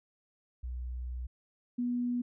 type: tone pair in turn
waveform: sine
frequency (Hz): 61.74 / 243.8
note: B1 / B3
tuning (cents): 0 / -22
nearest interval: 2 octaves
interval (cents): 2378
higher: second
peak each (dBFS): -35 / -29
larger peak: second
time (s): 0.63-1.27 / 1.78-2.22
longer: first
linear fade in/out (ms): 10
effects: none